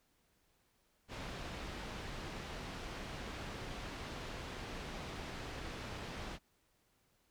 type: low-pass noise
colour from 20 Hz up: pink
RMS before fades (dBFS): -45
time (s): 1.08-6.39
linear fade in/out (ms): 50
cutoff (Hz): 4300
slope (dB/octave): 12
effects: pink hiss -75 dBFS RMS until 7.3 s